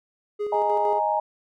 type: tone with tremolo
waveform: triangle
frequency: 415.3 Hz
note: G#4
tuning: in tune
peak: -22 dBFS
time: 0.39-1 s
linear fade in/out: 20 ms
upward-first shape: square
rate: 6.5 Hz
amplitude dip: 40%
type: chord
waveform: sine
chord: D# suspended fourth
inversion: none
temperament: equal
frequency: 622.3 / 830.6 / 932.3 Hz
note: D#5 / G#5 / A#5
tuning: 0 / 0 / 0 cents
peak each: -26 / -24 / -25 dBFS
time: 0.52-1.2 s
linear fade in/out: 5 ms
effects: none